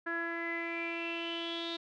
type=tone with low-pass filter sweep; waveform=sawtooth; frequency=335.9 Hz; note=E4; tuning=33 cents sharp; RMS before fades=-37 dBFS; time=0.06-1.77 s; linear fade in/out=10 ms; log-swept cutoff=1600 to 3800 Hz; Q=10; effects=none